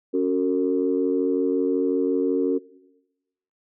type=chord; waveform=sine; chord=F# major; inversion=second; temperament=equal with one note detuned; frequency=277.2 / 370 / 455.5 Hz; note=C#4 / F#4 / A#4; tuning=0 / 0 / -40 cents; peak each=-23 dBFS; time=0.13-2.59 s; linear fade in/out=20 ms; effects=noise-tail reverb RT60 1.0 s tail -20 dB re dry + tanh soft clip ceiling -10 dBFS